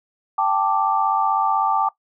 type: chord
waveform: sine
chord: G suspended second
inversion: none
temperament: equal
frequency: 784 / 880 / 1174.7 Hz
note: G5 / A5 / D6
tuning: 0 / 0 / 0 cents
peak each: -21 dBFS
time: 0.38-1.89 s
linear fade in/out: 5 ms
effects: noise-tail reverb RT60 0.1 s tail -18 dB re dry